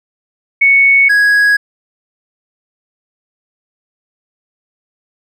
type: tone pair in turn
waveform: sine / triangle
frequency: 2217 / 1660.9 Hz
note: C#7 / G#6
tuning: 0 / 0 cents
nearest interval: perfect fourth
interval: 500 cents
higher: first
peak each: -5 dBFS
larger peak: neither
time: 0.61-1.09 / 1.09-1.57 s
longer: neither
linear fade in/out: 10 ms
effects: none